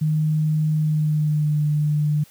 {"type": "tone with pitch glide", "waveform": "sine", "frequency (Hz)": [154.5, 149.76], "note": ["D#3", "D3"], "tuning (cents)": [-12, 34], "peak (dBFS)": -17, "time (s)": [0.01, 2.24], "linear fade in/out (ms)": 10, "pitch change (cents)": -54, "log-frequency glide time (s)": [0.77, 1.6], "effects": ["white hiss -52 dBFS RMS until 2.3 s"]}